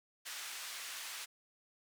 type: band-pass noise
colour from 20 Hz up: pink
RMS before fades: -45 dBFS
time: 0.25-1.26 s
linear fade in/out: 20 ms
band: 1600 to 12000 Hz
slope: 12 dB/octave
effects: none